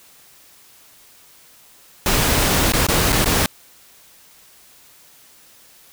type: noise with dropouts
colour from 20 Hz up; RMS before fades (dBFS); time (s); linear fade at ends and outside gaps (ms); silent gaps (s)
pink; -17; 2.06-3.46; 1; 2.721-2.735 / 2.867-2.886 / 3.122-3.127 / 3.245-3.258
effects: white hiss -49 dBFS RMS until 5.92 s